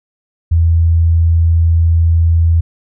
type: tone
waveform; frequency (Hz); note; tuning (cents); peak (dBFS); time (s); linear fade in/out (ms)
sine; 83; E2; +12; -7; 0.51-2.61; 10
effects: none